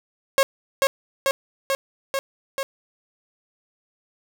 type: tone with echo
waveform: sawtooth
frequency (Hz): 544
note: C#5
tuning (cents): -33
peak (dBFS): -10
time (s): 0.38-0.43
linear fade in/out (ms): 0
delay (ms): 440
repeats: 5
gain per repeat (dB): -2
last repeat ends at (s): 2.63
effects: none